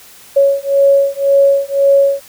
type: beating tone pair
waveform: sine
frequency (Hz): 554.4 / 556.3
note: C#5 / C#5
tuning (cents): 0 / +6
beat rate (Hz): 1.9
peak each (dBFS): -11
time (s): 0.36-2.21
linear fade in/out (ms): 10
effects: white hiss -40 dBFS RMS until 2.28 s